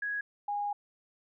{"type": "tone pair in turn", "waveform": "sine", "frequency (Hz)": [1663, 820.1], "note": ["G#6", "G#5"], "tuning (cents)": [2, -22], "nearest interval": "octave", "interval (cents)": 1224, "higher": "first", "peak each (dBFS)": [-31, -30], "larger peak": "second", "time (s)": [[0.02, 0.21], [0.48, 0.73]], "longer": "second", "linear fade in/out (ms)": 5, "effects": []}